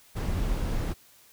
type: noise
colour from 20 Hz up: brown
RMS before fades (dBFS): -28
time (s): 0.15-0.94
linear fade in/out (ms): 20
effects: white hiss -57 dBFS RMS until 1.32 s